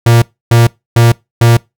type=tone bursts; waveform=45% pulse; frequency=117.2 Hz; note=A#2; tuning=10 cents sharp; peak=-4 dBFS; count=4; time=0.06-1.57 s; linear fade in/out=5 ms; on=160 ms; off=290 ms; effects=noise-tail reverb RT60 0.2 s tail -23 dB re dry